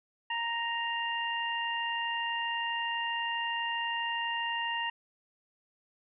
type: harmonic tone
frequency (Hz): 932.3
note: A#5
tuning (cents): 0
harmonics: 1 / 2 / 3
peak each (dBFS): -34 / -35 / -35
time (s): 0.3-4.9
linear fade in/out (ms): 5
effects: none